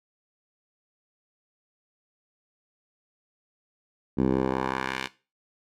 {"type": "tone with band-pass filter sweep", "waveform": "10% pulse", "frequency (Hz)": 65.41, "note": "C2", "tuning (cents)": 0, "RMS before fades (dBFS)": -27, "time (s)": [4.17, 5.08], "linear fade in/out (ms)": 20, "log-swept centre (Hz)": [250, 2900], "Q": 1.1, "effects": ["noise-tail reverb RT60 0.3 s tail -17 dB re dry"]}